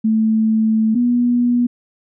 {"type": "tone pair in turn", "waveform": "sine", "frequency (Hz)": [220, 242.5], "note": ["A3", "B3"], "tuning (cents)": [0, -31], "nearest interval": "major second", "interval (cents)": 169, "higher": "second", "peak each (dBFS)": -12, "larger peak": "neither", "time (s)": [[0.04, 0.95], [0.95, 1.67]], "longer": "first", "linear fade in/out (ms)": 10, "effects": []}